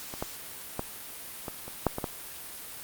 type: clicks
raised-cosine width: 1 ms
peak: -24 / -16 / -15 / -20 / -26 / -8 / -17 / -15 dBFS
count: 8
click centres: 0.139 / 0.225 / 0.794 / 1.482 / 1.68 / 1.867 / 1.984 / 2.042 s
effects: white hiss -42 dBFS RMS until 2.83 s + Opus 48 kbps